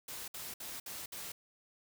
white noise bursts, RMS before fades -44 dBFS, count 5, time 0.08-1.32 s, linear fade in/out 5 ms, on 200 ms, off 60 ms, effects none

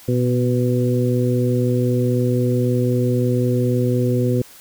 harmonic tone with a mistuned harmonic, 123.9 Hz, B2, 6 cents sharp, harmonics 1 / 2 / 3 / 4, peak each -18 / -21 / -23 / -24 dBFS, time 0.08-4.42 s, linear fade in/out 5 ms, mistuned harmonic 1, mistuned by -26 cents, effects white hiss -44 dBFS RMS until 4.6 s

